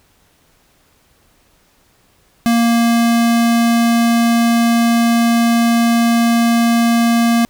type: tone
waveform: square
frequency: 233.1 Hz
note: A#3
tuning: in tune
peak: -11 dBFS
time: 2.46-7.45 s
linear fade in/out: 0 ms
effects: pink hiss -55 dBFS RMS until 7.49 s